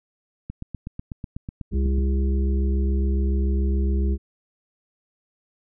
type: click train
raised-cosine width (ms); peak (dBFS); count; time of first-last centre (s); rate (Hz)
5; -19; 13; 0.5-1.983; 8.09
type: harmonic tone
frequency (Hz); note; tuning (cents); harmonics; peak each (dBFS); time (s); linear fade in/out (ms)
67.1; C2; +44; 1 / 3 / 5 / 6; -19 / -29 / -33 / -35; 1.71-4.18; 50
effects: none